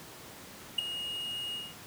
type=tone with ADSR envelope; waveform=triangle; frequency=2865 Hz; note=F7; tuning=44 cents sharp; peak=-19 dBFS; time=0.78-1.75 s; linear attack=8 ms; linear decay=6 ms; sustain=-14 dB; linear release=210 ms; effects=pink hiss -48 dBFS RMS until 1.86 s + high-pass 100 Hz 12 dB/octave